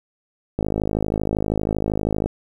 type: click train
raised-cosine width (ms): 2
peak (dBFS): -8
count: 89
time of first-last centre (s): 0.59-2.26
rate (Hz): 52.7
effects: 8-bit